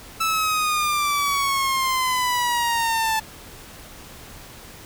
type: exponential sweep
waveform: sawtooth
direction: down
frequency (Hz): 1318.5 to 876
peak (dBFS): -16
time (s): 0.2-3.2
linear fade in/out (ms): 10
effects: pink hiss -42 dBFS RMS until 4.85 s